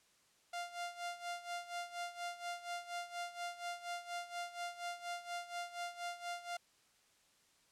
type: tone with tremolo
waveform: sawtooth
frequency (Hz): 698.5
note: F5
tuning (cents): 0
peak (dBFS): -35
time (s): 0.53-6.57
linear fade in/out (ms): 5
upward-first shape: sine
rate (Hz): 4.2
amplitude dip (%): 80
effects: white hiss -71 dBFS RMS until 7.71 s + low-pass 9000 Hz 12 dB/octave